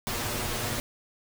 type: noise with comb filter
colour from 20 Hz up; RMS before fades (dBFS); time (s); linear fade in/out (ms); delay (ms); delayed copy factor
pink; -31; 0.07-0.8; 0; 8.4; +0.8
effects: none